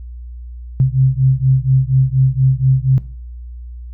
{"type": "beating tone pair", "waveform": "sine", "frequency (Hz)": [130, 134.2], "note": ["C3", "C3"], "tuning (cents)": [-11, 44], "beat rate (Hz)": 4.2, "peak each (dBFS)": -13, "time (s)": [0.8, 2.98], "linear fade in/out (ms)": 0, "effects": ["noise-tail reverb RT60 0.4 s tail -17 dB re dry", "added 60 Hz sine -28 dBFS peak until 3.93 s"]}